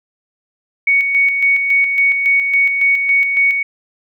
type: tone with tremolo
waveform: sine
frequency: 2230 Hz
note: C#7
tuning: 10 cents sharp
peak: -9 dBFS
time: 0.87-3.63 s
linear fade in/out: 5 ms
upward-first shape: square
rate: 3.6 Hz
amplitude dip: 45%
effects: none